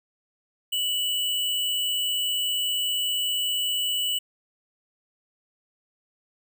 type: tone with sample-and-hold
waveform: sine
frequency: 2960 Hz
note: F#7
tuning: in tune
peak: -23 dBFS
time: 0.72-4.19 s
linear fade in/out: 10 ms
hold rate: 11025 Hz
effects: none